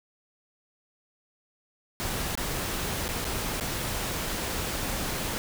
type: noise with dropouts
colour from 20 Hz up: pink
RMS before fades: -31 dBFS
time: 2-5.38 s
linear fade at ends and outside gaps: 0 ms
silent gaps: 2.353-2.375 / 3.081-3.089 / 3.244-3.251 / 3.599-3.609 s
effects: none

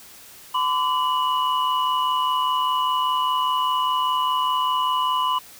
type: tone cluster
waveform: sine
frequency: 1016 / 1161 / 2934 Hz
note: B5 / D6 / F#7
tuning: +49 / -20 / -15 cents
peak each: -20 / -27 / -28 dBFS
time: 0.54-5.39 s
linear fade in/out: 10 ms
effects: white hiss -45 dBFS RMS until 5.59 s

